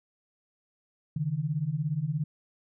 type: beating tone pair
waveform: sine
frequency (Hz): 140 / 157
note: C#3 / D#3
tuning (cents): +18 / +16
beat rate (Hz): 17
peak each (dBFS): -31 / -29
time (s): 1.16-2.24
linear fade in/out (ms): 5
effects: none